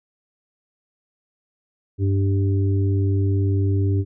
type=harmonic tone; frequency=98 Hz; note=G2; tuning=in tune; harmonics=1 / 3 / 4; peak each=-17 / -27 / -29 dBFS; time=1.98-4.05 s; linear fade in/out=50 ms; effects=none